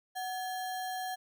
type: tone with sample-and-hold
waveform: sine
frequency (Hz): 744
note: F#5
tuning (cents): +9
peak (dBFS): -34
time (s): 0.15-1.16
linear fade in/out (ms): 20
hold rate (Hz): 2450
effects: none